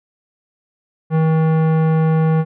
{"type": "tone with tanh clipping", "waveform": "sine", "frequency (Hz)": 159.5, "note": "D#3", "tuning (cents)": 43, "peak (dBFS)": -14, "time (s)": [1.1, 2.45], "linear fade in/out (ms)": 50, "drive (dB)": 17, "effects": []}